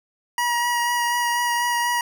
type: tone with vibrato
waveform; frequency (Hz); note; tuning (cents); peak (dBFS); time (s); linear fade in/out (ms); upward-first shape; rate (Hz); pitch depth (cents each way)
25% pulse; 958; A#5; +47; -16; 0.38-2.01; 2; sine; 4.1; 14
effects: none